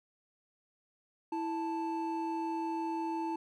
triangle tone pair together, 328.6 / 880 Hz, E4 / A5, -5 / 0 cents, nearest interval octave + perfect fourth, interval 1705 cents, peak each -33 / -34 dBFS, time 1.32-3.36 s, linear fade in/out 5 ms, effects none

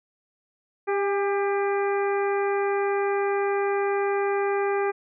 harmonic tone with a mistuned harmonic, 398.3 Hz, G4, 28 cents sharp, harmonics 1 / 2 / 3 / 4 / 5 / 6, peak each -23 / -29 / -33 / -35 / -37 / -39 dBFS, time 0.87-4.92 s, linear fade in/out 20 ms, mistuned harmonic 2, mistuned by +29 cents, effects none

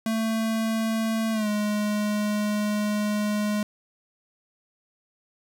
square tone with pitch glide, 223 to 209.3 Hz, A3 to G#3, +23 to +14 cents, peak -24 dBFS, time 0.06-3.63 s, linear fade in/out 2 ms, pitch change -109 cents, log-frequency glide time 1.32-1.48 s, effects 9-bit

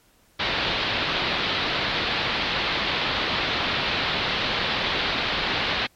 white low-pass noise, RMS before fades -25 dBFS, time 0.39-5.87 s, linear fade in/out 10 ms, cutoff 4200 Hz, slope 48 dB/octave, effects pink hiss -60 dBFS RMS until 5.95 s + MP3 64 kbps

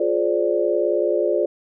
sine chord, D half-diminished seventh, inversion first, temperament just, 352.4 / 422.9 / 528.6 / 587.3 Hz, F4 / Ab4 / C5 / D5, +16 / +31 / +18 / 0 cents, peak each -22 / -23 / -24 / -22 dBFS, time 0-1.46 s, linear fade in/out 5 ms, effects none

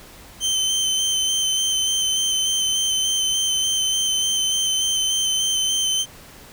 25% pulse tone with vibrato, 3094 Hz, G7, 23 cents flat, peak -15 dBFS, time 0.4-6.06 s, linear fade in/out 50 ms, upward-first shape square, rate 3.4 Hz, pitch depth 12 cents each way, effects pink hiss -44 dBFS RMS until 6.52 s

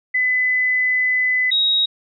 sine tone pair in turn, 2009 / 3792 Hz, B6 / A#7, +29 / +29 cents, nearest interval major seventh, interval 1100 cents, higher second, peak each -15 / -14 dBFS, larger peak second, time 0.14-1.51 / 1.51-1.86 s, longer first, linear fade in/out 10 ms, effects none

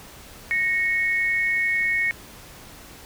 sine tone pair together, 1868.8 / 2200 Hz, A#6 / C#7, +4 / -14 cents, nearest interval minor third, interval 282 cents, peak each -23 / -22 dBFS, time 0.51-2.11 s, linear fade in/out 0 ms, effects pink hiss -44 dBFS RMS until 3.05 s

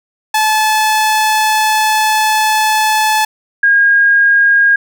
sawtooth / sine tone pair in turn, 865 / 1626.8 Hz, A5 / G#6, -30 / -36 cents, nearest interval major seventh, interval 1094 cents, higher second, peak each -6 dBFS, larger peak neither, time 0.34-3.25 / 3.63-4.76 s, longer first, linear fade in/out 5 ms, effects none

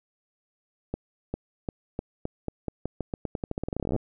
accelerating click train, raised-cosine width 2 ms, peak -16 dBFS, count 30, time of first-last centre 0.94-3.963 s, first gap 400 ms, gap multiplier 0.87, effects none

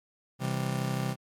40% pulse chord, C major, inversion none, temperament just, 130.81 / 163.52 / 196.22 Hz, C3 / E3 / G3, 0 / -14 / +2 cents, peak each -30 / -34 / -34 dBFS, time 0.39-1.16 s, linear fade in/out 50 ms, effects MP3 64 kbps

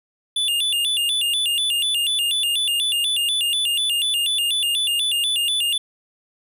square tone with vibrato, 3136 Hz, G7, in tune, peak -19 dBFS, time 0.36-5.78 s, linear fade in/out 5 ms, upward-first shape square, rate 4.1 Hz, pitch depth 180 cents each way, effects none

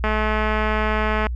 click train, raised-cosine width 0.5 ms, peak -8 dBFS, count 265, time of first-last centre 0.04-1.268 s, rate 215 Hz, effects added 60 Hz sine -23 dBFS peak until 1.35 s

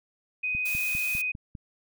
sine tone, 2501 Hz, D#7, 8 cents sharp, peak -26 dBFS, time 0.43-1.32 s, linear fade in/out 10 ms
click train, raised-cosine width 5 ms, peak -27 dBFS, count 6, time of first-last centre 0.55-1.552 s, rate 4.99 Hz
blue noise, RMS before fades -36 dBFS, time 0.65-1.22 s, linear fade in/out 10 ms
effects none

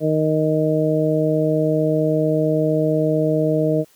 harmonic tone, 155.56 Hz, D#3, in tune, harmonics 1 / 2 / 3 / 4, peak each -21 / -21 / -21 / -21 dBFS, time 0-3.85 s, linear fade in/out 50 ms, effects white hiss -55 dBFS RMS until 3.95 s

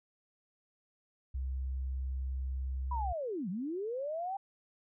sine tone, 65.5 Hz, C2, 2 cents sharp, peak -33 dBFS, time 1.34-3.13 s, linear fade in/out 10 ms
sine linear two-way sweep, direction down then up, 1000 to 167.7 to 799 Hz, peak -34 dBFS, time 2.91-4.37 s, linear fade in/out 5 ms, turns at 3.49 s
effects none

